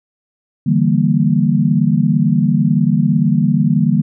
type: chord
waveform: sine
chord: E half-diminished seventh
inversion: third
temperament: equal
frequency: 146.83 / 164.81 / 196 / 233.1 Hz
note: D3 / E3 / G3 / Bb3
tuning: 0 / 0 / 0 / 0 cents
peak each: -16 dBFS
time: 0.66-4.02 s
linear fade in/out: 10 ms
effects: none